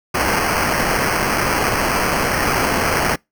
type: noise with sample-and-hold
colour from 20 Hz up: blue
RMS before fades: -18 dBFS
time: 0.14-3.16 s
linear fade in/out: 10 ms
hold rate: 3675 Hz
effects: noise-tail reverb RT60 0.2 s tail -26 dB re dry